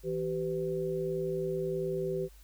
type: tone cluster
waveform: sine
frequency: 162.6 / 385.6 / 504 Hz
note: E3 / G4 / B4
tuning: -23 / -28 / +35 cents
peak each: -37 / -32 / -36 dBFS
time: 0.03-2.29 s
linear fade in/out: 50 ms
effects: added 50 Hz sine -52 dBFS peak until 2.43 s + white hiss -62 dBFS RMS until 2.43 s